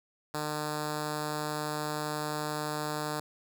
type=tone with notch filter; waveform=5% pulse; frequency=151 Hz; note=D3; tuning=48 cents sharp; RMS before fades=-34 dBFS; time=0.34-3.2 s; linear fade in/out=2 ms; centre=2100 Hz; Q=1.6; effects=none